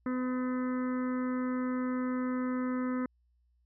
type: harmonic tone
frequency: 253.3 Hz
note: B3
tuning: 44 cents sharp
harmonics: 1 / 2 / 4 / 5 / 6 / 7 / 8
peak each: -30 / -40 / -45 / -43 / -50 / -50 / -52 dBFS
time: 0.06-3.06 s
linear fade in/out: 2 ms
effects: added 60 Hz sine -67 dBFS peak until 3.65 s